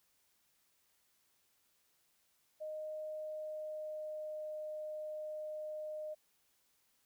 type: tone with pitch glide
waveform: sine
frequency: 618 to 613.7 Hz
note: D#5 to D#5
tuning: -12 to -24 cents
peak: -40 dBFS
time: 2.6-6.15 s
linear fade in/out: 20 ms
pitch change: -12 cents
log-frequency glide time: 3.05-4.56 s
effects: white hiss -75 dBFS RMS until 7.05 s